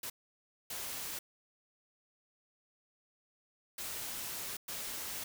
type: noise bursts at uneven times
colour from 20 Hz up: white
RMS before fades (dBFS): -41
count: 4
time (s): 0.03-0.1 / 0.7-1.19 / 3.78-4.57 / 4.68-5.24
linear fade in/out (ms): 5
effects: none